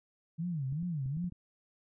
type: tone with vibrato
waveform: sine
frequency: 153 Hz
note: D#3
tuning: 29 cents flat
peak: -32 dBFS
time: 0.38-1.3 s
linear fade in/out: 20 ms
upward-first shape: sine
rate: 2.6 Hz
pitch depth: 270 cents each way
type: clicks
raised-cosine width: 5 ms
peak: -35 dBFS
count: 6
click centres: 0.725 / 0.828 / 1.06 / 1.17 / 1.243 / 1.323 s
effects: none